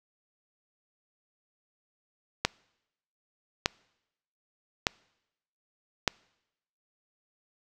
click train, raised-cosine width 0.2 ms, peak -5 dBFS, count 4, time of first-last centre 2.45-6.078 s, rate 0.827 Hz, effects noise-tail reverb RT60 0.9 s tail -26 dB re dry

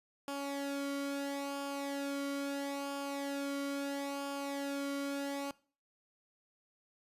sawtooth tone with flanger, 280 Hz, C#4, 18 cents sharp, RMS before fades -38 dBFS, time 0.28-5.51 s, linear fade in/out 0 ms, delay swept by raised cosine 0.5 to 1.15 ms, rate 0.75 Hz, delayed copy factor -0.65, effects noise-tail reverb RT60 0.4 s tail -20 dB re dry + resampled to 32000 Hz

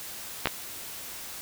clicks, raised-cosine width 0.3 ms, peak -7 / -8 dBFS, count 2, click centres 0.457 / 0.472 s, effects white hiss -40 dBFS RMS until 1.41 s

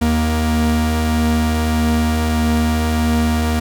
45% pulse tone pair together, 77.8 / 235 Hz, D#2 / A#3, 0 / +14 cents, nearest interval octave + perfect fifth, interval 1914 cents, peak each -17 dBFS, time 0.01-3.6 s, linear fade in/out 10 ms, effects none

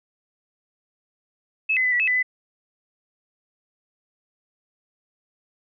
sine tone with pitch steps, 2595 / 2031 / 2002 / 1951 / 2598 / 1997 / 2009 Hz, E7 / B6 / B6 / B6 / E7 / B6 / B6, -28 / +48 / +23 / -22 / -26 / +19 / +29 cents, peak -18 dBFS, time 1.69-2.229 s, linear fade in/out 10 ms, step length 77 ms, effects none

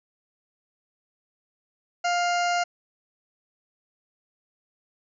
harmonic tone with a mistuned harmonic, 702 Hz, F5, 9 cents sharp, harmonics 1 / 2 / 3 / 4 / 6 / 7 / 8 / 9 / 10, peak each -23 / -29 / -33 / -35 / -39 / -40 / -41 / -42 / -43 dBFS, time 2.04-2.64 s, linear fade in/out 10 ms, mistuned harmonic 9, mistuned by +17 cents, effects none

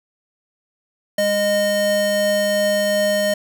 square tone pair together, 204.1 / 615 Hz, G#3 / D#5, -30 / -20 cents, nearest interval octave + perfect fifth, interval 1910 cents, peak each -27 / -17 dBFS, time 1.18-3.34 s, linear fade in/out 5 ms, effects none

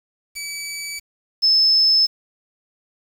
15% pulse / sine tone pair in turn, 2293 / 5236 Hz, D7 / E8, -42 / -13 cents, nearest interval octave + major second, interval 1429 cents, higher second, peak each -21 / -12 dBFS, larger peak second, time 0.35-1 / 1.42-2.07 s, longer neither, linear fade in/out 20 ms, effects 7-bit

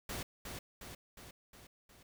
pink noise with echo, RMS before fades -41 dBFS, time 0.09-0.23 s, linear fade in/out 5 ms, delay 360 ms, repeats 5, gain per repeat -4 dB, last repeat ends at 2.03 s, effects none

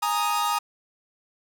45% pulse chord, Ab suspended second, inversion none, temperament equal, 830.6 / 932.3 / 1244.5 Hz, Ab5 / Bb5 / Eb6, 0 / 0 / 0 cents, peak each -28 / -27 / -26 dBFS, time 0.02-0.59 s, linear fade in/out 10 ms, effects none

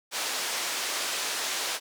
white band-pass noise, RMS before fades -31 dBFS, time 0.11-1.8 s, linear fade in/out 50 ms, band 410 to 6600 Hz, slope 12 dB/octave, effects none

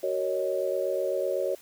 sine chord, D# minor seventh, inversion first, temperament equal with one note detuned, 376.5 / 466.2 / 554.4 / 622.3 Hz, F#4 / A#4 / C#5 / D#5, +30 / 0 / 0 / 0 cents, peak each -31 / -34 / -28 / -33 dBFS, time 0.03-1.55 s, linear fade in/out 5 ms, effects white hiss -53 dBFS RMS until 1.61 s

